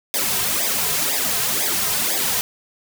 white noise with flanger, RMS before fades -21 dBFS, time 0.14-2.41 s, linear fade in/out 0 ms, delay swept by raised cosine 0.69 to 3.59 ms, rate 2 Hz, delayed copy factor -0.9, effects none

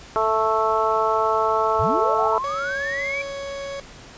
harmonic tone, 220 Hz, A3, in tune, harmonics 2 / 3 / 4 / 5 / 6, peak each -24 / -24 / -24 / -24 / -24 dBFS, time 0.16-2.38 s, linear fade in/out 0 ms
sine linear sweep, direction up, 61.74 to 2349 Hz, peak -24 dBFS, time 1.79-3.22 s, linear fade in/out 5 ms
40% pulse tone, 556 Hz, C#5, 5 cents sharp, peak -28 dBFS, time 2.44-3.8 s, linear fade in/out 2 ms
effects pink hiss -43 dBFS RMS until 4.17 s + resampled to 16000 Hz

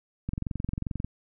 click train, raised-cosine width 5 ms, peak -18 dBFS, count 18, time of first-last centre 0.29-1.046 s, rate 22.5 Hz, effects none

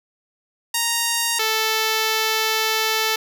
5% pulse tone pair in turn, 932.3 / 440 Hz, A#5 / A4, 0 / 0 cents, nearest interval octave + minor second, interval 1300 cents, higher first, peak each -7 dBFS, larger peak neither, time 0.74-1.39 / 1.39-3.16 s, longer second, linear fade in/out 5 ms, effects none

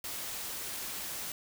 white noise, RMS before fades -39 dBFS, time 0.04-1.32 s, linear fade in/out 2 ms, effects none

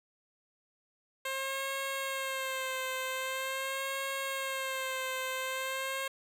10% pulse tone with vibrato, 531 Hz, C5, 25 cents sharp, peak -25 dBFS, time 1.25-6.08 s, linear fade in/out 5 ms, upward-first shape sine, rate 0.44 Hz, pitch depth 38 cents each way, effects none

